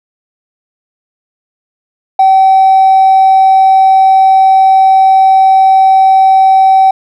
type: tone with hard clipping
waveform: sine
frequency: 767 Hz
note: G5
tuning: 38 cents flat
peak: -3 dBFS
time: 2.19-6.91 s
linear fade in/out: 5 ms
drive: 1 dB
effects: none